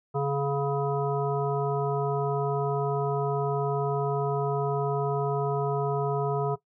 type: harmonic tone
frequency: 140.4 Hz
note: C#3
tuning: 22 cents sharp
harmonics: 1 / 3 / 5 / 7 / 9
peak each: -28 / -28 / -33 / -36 / -37 dBFS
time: 0.14-6.56 s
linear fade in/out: 20 ms
effects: noise-tail reverb RT60 0.1 s tail -17 dB re dry